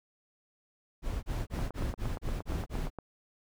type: noise bursts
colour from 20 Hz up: brown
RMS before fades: -33 dBFS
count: 8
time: 1.02-2.903 s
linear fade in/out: 50 ms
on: 210 ms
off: 29 ms
type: click train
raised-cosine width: 1 ms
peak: -25 dBFS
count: 13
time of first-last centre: 1.59-2.987 s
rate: 8.59 Hz
effects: none